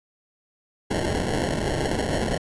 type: noise with sample-and-hold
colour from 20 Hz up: blue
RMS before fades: -25 dBFS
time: 0.9-2.38 s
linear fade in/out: 10 ms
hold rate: 1225 Hz
effects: resampled to 24000 Hz